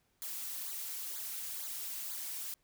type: noise with flanger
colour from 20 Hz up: blue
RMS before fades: -41 dBFS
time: 0.22-2.54 s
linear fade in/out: 0 ms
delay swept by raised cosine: 0.35 to 4.95 ms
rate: 2.1 Hz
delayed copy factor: -0.9
effects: pink hiss -75 dBFS RMS until 2.63 s